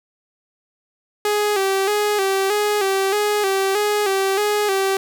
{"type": "tone with vibrato", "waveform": "sawtooth", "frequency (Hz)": 401.9, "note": "G4", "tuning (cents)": 43, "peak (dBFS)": -13, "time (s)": [1.25, 4.97], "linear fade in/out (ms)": 2, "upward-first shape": "square", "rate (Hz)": 1.6, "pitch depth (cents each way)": 64, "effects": ["7-bit"]}